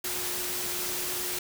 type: tone in noise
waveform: sine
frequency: 360.3 Hz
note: F#4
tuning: 46 cents flat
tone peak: -41 dBFS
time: 0.04-1.39 s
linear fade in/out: 5 ms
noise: white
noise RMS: -32 dBFS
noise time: 0.04-1.39 s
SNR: -12 dB
effects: none